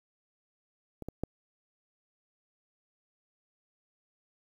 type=clicks; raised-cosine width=2 ms; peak=-27 / -24 / -18 dBFS; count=3; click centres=1.023 / 1.086 / 1.236 s; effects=9-bit